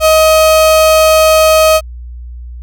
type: tone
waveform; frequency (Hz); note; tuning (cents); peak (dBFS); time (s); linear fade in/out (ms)
35% pulse; 631; D#5; +24; -3; 0-1.81; 50
effects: added 60 Hz sine -24 dBFS peak until 2.62 s